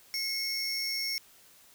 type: tone pair together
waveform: 45% pulse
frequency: 2171 / 5457 Hz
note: C#7 / F8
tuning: -37 / -41 cents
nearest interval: octave + major third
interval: 1596 cents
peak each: -36 / -32 dBFS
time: 0.14-1.18 s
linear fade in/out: 0 ms
effects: white hiss -58 dBFS RMS until 1.74 s